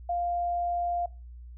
sine tone, 698.5 Hz, F5, in tune, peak -26 dBFS, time 0.09-1.06 s, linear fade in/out 5 ms, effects noise-tail reverb RT60 0.3 s tail -22 dB re dry + added 60 Hz sine -42 dBFS peak until 1.57 s

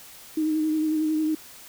sine tone with vibrato, 311.1 Hz, D#4, in tune, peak -21 dBFS, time 0.37-1.35 s, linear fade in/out 5 ms, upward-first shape sine, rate 11 Hz, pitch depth 27 cents each way, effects white hiss -46 dBFS RMS until 1.68 s

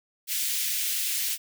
white high-pass noise, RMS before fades -28 dBFS, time 0.27-1.38 s, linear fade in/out 50 ms, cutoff 2100 Hz, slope 24 dB/octave, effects none

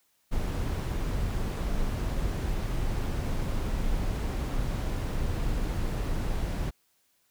brown noise, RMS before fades -29 dBFS, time 0.31-6.71 s, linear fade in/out 20 ms, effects white hiss -70 dBFS RMS until 7.3 s

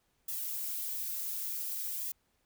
violet noise with flanger, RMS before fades -37 dBFS, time 0.28-2.12 s, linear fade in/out 5 ms, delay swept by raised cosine 1.3 to 5.8 ms, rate 0.55 Hz, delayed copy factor -0.75, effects pink hiss -75 dBFS RMS until 2.45 s

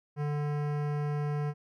sine tone with hard clipping, 147.2 Hz, D3, 4 cents sharp, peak -31 dBFS, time 0.16-1.54 s, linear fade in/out 50 ms, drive 18 dB, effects none

